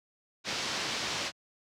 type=low-pass noise; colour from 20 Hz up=white; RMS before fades=-34 dBFS; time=0.44-1.32 s; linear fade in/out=50 ms; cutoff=5500 Hz; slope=24 dB/octave; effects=high-pass 100 Hz 12 dB/octave